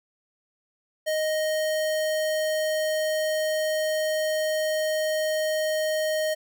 square tone, 622.3 Hz, D#5, in tune, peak -24 dBFS, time 1.06-6.35 s, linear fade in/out 20 ms, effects none

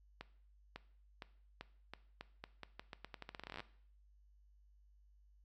accelerating click train, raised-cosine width 0.3 ms, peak -30 dBFS, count 26, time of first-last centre 0.21-3.604 s, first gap 550 ms, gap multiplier 0.84, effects noise-tail reverb RT60 0.6 s tail -17 dB re dry + added 50 Hz sine -64 dBFS peak until 5.44 s

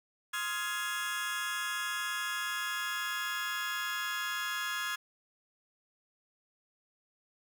30% pulse chord, F minor seventh, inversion second, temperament just, 1047.7 / 1257.2 / 1396.9 / 1676.3 Hz, C6 / Eb6 / F6 / Ab6, +2 / +18 / 0 / +16 cents, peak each -39 / -39 / -37 / -33 dBFS, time 0.33-4.96 s, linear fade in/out 10 ms, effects none

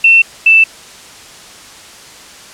sine tone pair in turn, 2700 / 2652 Hz, E7 / E7, +41 / +10 cents, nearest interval unison, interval 31 cents, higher first, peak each -3 dBFS, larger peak neither, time 0.04-0.22 / 0.46-0.64 s, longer neither, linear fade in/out 5 ms, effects white hiss -35 dBFS RMS until 2.53 s + low-pass 8000 Hz 12 dB/octave

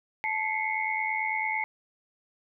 sine tone cluster, 871 / 2011 / 2120 / 2209 Hz, A5 / B6 / C7 / C#7, -18 / +31 / +22 / -7 cents, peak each -31 / -38 / -31 / -32 dBFS, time 0.24-1.64 s, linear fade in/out 0 ms, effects none

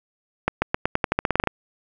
accelerating click train, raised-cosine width 0.5 ms, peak -4 dBFS, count 14, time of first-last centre 0.48-1.473 s, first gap 140 ms, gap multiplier 0.89, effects none

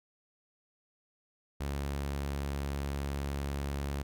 sawtooth tone, 70.2 Hz, C#2, 22 cents sharp, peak -29 dBFS, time 1.6-4.03 s, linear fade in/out 10 ms, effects none

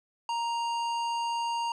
sine tone with hard clipping, 934 Hz, A#5, 3 cents sharp, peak -30 dBFS, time 0.29-1.72 s, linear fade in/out 2 ms, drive 13 dB, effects resampled to 32000 Hz

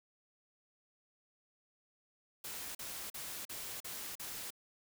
white noise bursts, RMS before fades -44 dBFS, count 6, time 2.44-4.505 s, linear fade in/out 5 ms, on 310 ms, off 41 ms, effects none

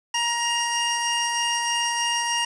25% pulse tone pair together, 942.4 / 2824 Hz, A#5 / F7, +19 / +19 cents, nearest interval octave + perfect fifth, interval 1900 cents, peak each -21 dBFS, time 0.14-2.45 s, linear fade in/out 5 ms, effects resampled to 24000 Hz + 7-bit

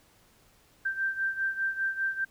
sine beating tone pair, 1568 / 1573 Hz, G6 / G6, 0 / +6 cents, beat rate 5 Hz, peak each -29 / -33 dBFS, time 0.85-2.25 s, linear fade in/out 10 ms, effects pink hiss -62 dBFS RMS until 2.3 s

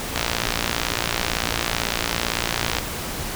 click train, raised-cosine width 0.2 ms, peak -3 dBFS, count 153, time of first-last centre 0.16-2.785 s, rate 57.9 Hz, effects pink hiss -29 dBFS RMS until 3.35 s

